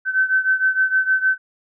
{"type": "beating tone pair", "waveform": "sine", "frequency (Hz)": [1529, 1535.5], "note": ["G6", "G6"], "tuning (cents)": [-44, -36], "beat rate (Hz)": 6.5, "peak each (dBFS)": [-17, -20], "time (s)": [0.05, 1.38], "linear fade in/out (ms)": 50, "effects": []}